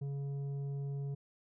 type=tone with tanh clipping; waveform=sine; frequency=140 Hz; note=C#3; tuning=18 cents sharp; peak=-37 dBFS; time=0.01-1.15 s; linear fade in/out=10 ms; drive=7 dB; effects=none